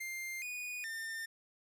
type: tone with pitch steps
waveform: 45% pulse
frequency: 2100 / 2467 / 1804 Hz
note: C7 / D#7 / A6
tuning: +6 / -15 / +43 cents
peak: -39 dBFS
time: 0-1.26 s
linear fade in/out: 10 ms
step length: 420 ms
effects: none